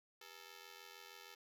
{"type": "ring-modulated tone", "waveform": "5% pulse", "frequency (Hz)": 440, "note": "A4", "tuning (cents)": 0, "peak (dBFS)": -40, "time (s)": [0.21, 1.35], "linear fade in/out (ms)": 5, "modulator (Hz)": 43.2, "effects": []}